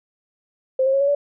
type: tone with pitch steps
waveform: sine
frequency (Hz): 523.3 / 535.5 / 548 / 560.9 / 574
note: C5 / C5 / C#5 / C#5 / D5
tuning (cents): 0 / +40 / -20 / +20 / -40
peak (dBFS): -15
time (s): 0.79-1.15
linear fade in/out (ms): 5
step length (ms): 72
effects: none